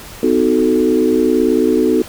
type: chord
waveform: sine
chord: B dominant seventh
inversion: none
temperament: equal with one note detuned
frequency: 253 / 311.1 / 370 / 440 Hz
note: B3 / D#4 / F#4 / A4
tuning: +42 / 0 / 0 / 0 cents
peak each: -16 dBFS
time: 0.23-2.02 s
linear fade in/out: 2 ms
effects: pink hiss -34 dBFS RMS until 2.08 s